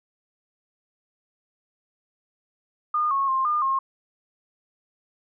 sine tone with pitch steps, 1218 / 1095 / 1058 / 1210 / 1073 Hz, D#6 / C#6 / C6 / D#6 / C6, -37 / -22 / +19 / -49 / +43 cents, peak -20 dBFS, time 2.94-3.79 s, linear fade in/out 5 ms, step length 170 ms, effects none

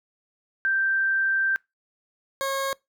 sine / 20% pulse tone pair in turn, 1568 / 543.6 Hz, G6 / C#5, 0 / -34 cents, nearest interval octave + tritone, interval 1834 cents, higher first, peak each -20 dBFS, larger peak neither, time 0.65-1.56 / 2.41-2.73 s, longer first, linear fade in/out 0 ms, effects noise-tail reverb RT60 0.2 s tail -24 dB re dry

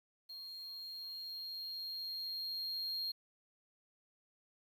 triangle tone with level ramp, 4232 Hz, C8, 19 cents sharp, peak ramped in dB -45 to -35 dBFS, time 0.29-3.12 s, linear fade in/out 10 ms, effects 11-bit

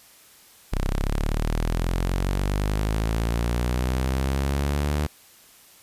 sawtooth linear sweep, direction up, 31.32 to 74.9 Hz, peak -18 dBFS, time 0.72-5.07 s, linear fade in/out 10 ms, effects white hiss -52 dBFS RMS until 5.82 s + resampled to 32000 Hz

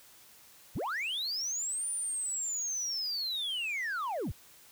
sine linear two-way sweep, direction up then down, 30.87 to 9470 to 30.87 Hz, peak -29 dBFS, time 0.75-4.32 s, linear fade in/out 10 ms, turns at 1.9 s, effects tanh soft clip ceiling -31 dBFS + white hiss -57 dBFS RMS until 4.71 s

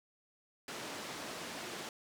pink band-pass noise, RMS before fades -44 dBFS, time 0.68-1.89 s, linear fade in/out 2 ms, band 240 to 7700 Hz, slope 12 dB/octave, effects none

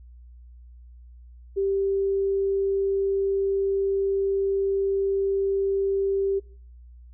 sine tone, 392 Hz, G4, in tune, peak -21 dBFS, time 1.56-6.4 s, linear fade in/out 20 ms, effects noise-tail reverb RT60 0.5 s tail -23 dB re dry + added 60 Hz sine -44 dBFS peak until 7.13 s

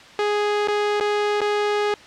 sawtooth tone with dropouts, 415.3 Hz, G#4, in tune, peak -15 dBFS, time 0.19-1.94 s, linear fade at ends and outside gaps 1 ms, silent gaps 0.674-0.684 / 1-1.008 / 1.406-1.415 s, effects white hiss -44 dBFS RMS until 2.06 s + low-pass 4000 Hz 12 dB/octave

